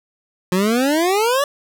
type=exponential sweep; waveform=25% pulse; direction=up; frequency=176.7 to 584 Hz; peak=-11 dBFS; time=0.52-1.44 s; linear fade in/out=2 ms; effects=none